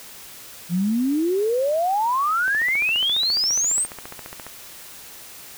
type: exponential sweep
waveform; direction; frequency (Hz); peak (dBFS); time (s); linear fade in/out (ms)
sine; up; 167 to 8840; -18; 0.69-3.87; 50
type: click train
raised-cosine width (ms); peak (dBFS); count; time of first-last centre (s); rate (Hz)
0.5; -20; 30; 2.48-4.466; 14.6
effects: white hiss -41 dBFS RMS until 5.57 s